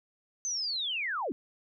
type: linear sweep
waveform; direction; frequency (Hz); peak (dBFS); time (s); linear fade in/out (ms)
sine; down; 6272 to 220; -30; 0.45-1.32; 0
effects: none